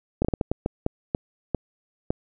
slowing click train, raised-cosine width 2 ms, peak -9 dBFS, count 11, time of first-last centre 0.22-2.105 s, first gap 27 ms, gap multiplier 1.4, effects none

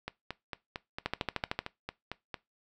two click trains, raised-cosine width 0.3 ms, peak -14 / -20 dBFS, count 8 / 11, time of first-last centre 1.06-1.59 / 0.08-2.342 s, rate 13.2 / 4.42 Hz, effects noise-tail reverb RT60 0.2 s tail -20 dB re dry

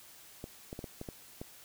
clicks, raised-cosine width 2 ms, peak -27 dBFS, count 7, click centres 0.441 / 0.729 / 0.791 / 0.842 / 1.014 / 1.088 / 1.415 s, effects white hiss -55 dBFS RMS until 1.64 s

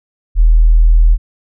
sine tone, 40.16 Hz, E1, 44 cents flat, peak -4 dBFS, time 0.35-1.18 s, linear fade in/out 50 ms, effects none

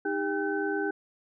sine tone cluster, 311.1 / 400.4 / 798 / 1525 Hz, D#4 / G4 / G5 / G6, 0 / +37 / +31 / -48 cents, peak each -32 / -30 / -36 / -33 dBFS, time 0.05-0.91 s, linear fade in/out 5 ms, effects none

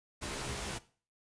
pink noise with comb filter, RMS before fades -39 dBFS, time 0.21-0.79 s, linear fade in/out 20 ms, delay 15 ms, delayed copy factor +0.85, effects noise-tail reverb RT60 0.4 s tail -17 dB re dry + resampled to 22050 Hz

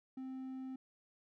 triangle tone, 261.6 Hz, C4, in tune, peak -40 dBFS, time 0.17-0.76 s, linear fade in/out 5 ms, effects none

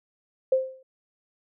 sine tone with exponential decay, 523.3 Hz, C5, in tune, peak -15 dBFS, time 0.52-0.83 s, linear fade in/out 5 ms, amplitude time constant 67 ms, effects none

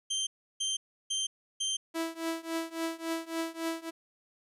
25% pulse tone bursts, 3142 Hz, G7, 3 cents sharp, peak -26 dBFS, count 4, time 0.1-1.77 s, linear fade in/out 10 ms, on 170 ms, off 330 ms
sawtooth tone with tremolo, 328.3 Hz, E4, 7 cents flat, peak -25 dBFS, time 1.94-3.91 s, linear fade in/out 20 ms, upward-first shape triangle, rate 3.6 Hz, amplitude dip 95%
effects resampled to 32000 Hz + 11-bit

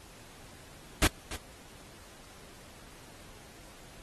pink noise with echo, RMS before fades -24 dBFS, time 1.02-1.07 s, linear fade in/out 0 ms, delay 290 ms, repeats 1, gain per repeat -14 dB, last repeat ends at 1.36 s, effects pink hiss -53 dBFS RMS until 4.02 s + AAC 32 kbps

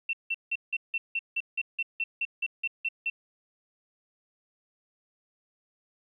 sine tone bursts, 2700 Hz, E7, 41 cents sharp, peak -26 dBFS, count 15, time 0.09-3.1 s, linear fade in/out 5 ms, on 42 ms, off 170 ms, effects 11-bit

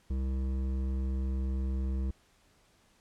sine tone with hard clipping, 65.7 Hz, C2, 8 cents sharp, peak -31 dBFS, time 0.1-2.11 s, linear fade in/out 5 ms, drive 11 dB, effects pink hiss -66 dBFS RMS until 3 s + low-pass 10000 Hz 12 dB/octave

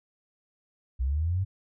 sine linear sweep, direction up, 60.3 to 98.6 Hz, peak -24 dBFS, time 0.99-1.45 s, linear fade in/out 20 ms, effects none

